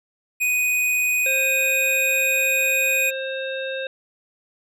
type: tone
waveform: square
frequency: 2489 Hz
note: D#7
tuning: in tune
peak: -19 dBFS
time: 0.4-3.11 s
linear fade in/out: 20 ms
type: harmonic tone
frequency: 531 Hz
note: C5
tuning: 25 cents sharp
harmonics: 1 / 3 / 5 / 7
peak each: -27 / -32 / -34 / -35 dBFS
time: 1.26-3.87 s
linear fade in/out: 2 ms
effects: none